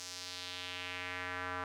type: tone with band-pass filter sweep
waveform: square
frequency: 90.4 Hz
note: F#2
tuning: 40 cents flat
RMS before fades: -42 dBFS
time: 0-1.64 s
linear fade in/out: 0 ms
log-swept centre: 6000 to 1300 Hz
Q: 2
effects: none